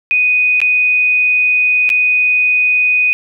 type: tone with dropouts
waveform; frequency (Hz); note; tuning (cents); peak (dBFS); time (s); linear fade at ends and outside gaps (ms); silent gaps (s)
sine; 2489; D#7; 0; -9; 0.11-3.13; 0; 0.603-0.616 / 1.892-1.901
effects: none